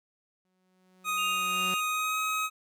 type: tone with exponential growth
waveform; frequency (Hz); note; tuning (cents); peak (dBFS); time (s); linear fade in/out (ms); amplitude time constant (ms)
sawtooth; 185; F#3; 0; -31; 0.45-1.74; 0; 280
type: tone with pitch glide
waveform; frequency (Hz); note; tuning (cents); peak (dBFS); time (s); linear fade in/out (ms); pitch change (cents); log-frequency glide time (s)
25% pulse; 1248 to 1269.1; D#6 to D#6; +5 to +34; -24; 1.04-2.5; 50; +29; 1.9-2.19
type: tone with tremolo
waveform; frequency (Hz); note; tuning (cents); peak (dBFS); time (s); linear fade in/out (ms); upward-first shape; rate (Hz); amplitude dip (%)
triangle; 2794; F7; 0; -29; 1.17-1.81; 20; sine; 2.6; 60
effects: none